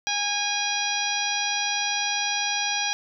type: harmonic tone with a mistuned harmonic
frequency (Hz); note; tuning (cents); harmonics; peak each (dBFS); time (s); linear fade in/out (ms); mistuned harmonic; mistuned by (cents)
820; G#5; -22; 1 / 2 / 3 / 4 / 5 / 6 / 7; -30 / -32 / -30 / -31 / -33 / -34 / -30; 0.07-2.93; 0; 5; -48
effects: none